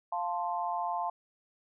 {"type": "chord", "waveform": "sine", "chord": "F major", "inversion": "none", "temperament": "equal", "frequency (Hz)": [698.5, 880, 1046.5], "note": ["F5", "A5", "C6"], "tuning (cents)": [0, 0, 0], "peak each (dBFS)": [-34, -34, -36], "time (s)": [0.12, 1.1], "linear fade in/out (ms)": 5, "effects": []}